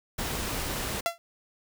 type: noise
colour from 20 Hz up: pink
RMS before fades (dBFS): -32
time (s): 0.18-1.01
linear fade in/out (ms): 10
type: tone with exponential decay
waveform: sawtooth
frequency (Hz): 679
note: F5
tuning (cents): -49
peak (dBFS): -17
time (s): 1.06-1.18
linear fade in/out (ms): 0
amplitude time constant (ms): 26
effects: none